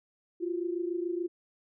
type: tone pair together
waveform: sine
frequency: 343 / 370 Hz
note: F4 / F#4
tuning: -31 / 0 cents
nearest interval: minor second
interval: 131 cents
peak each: -31 / -35 dBFS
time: 0.4-1.28 s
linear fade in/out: 20 ms
effects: none